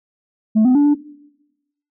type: tone with pitch steps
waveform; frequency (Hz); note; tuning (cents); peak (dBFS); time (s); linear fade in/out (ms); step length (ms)
sine; 217.3 / 253.5 / 289.2 / 292.3; A3 / B3 / D4 / D4; -21 / +45 / -27 / -8; -7; 0.55-0.95; 20; 100
effects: noise-tail reverb RT60 1.0 s tail -22 dB re dry + tanh soft clip ceiling -9 dBFS